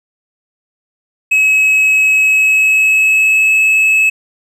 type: tone with pitch glide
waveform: triangle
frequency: 2565 to 2589 Hz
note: E7 to E7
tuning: -48 to -32 cents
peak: -6 dBFS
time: 1.31-4.1 s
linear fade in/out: 10 ms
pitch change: +16 cents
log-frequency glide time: 2.21-3.54 s
effects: none